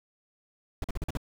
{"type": "noise bursts", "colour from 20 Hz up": "brown", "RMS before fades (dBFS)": -30, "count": 6, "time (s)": [0.82, 1.172], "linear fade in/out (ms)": 2, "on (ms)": 22, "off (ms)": 44, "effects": []}